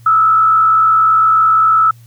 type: tone with frequency modulation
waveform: sine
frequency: 1307 Hz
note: E6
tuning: 15 cents flat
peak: -7 dBFS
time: 0.06-1.91 s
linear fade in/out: 5 ms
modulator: 63.6 Hz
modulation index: 0.49
effects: added 117 Hz sine -38 dBFS peak until 2.06 s + white hiss -52 dBFS RMS until 2.06 s